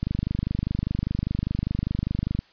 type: click train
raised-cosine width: 5 ms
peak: -13 dBFS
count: 60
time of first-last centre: 0.03-2.39 s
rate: 25 Hz
effects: white hiss -57 dBFS RMS until 2.52 s + resampled to 11025 Hz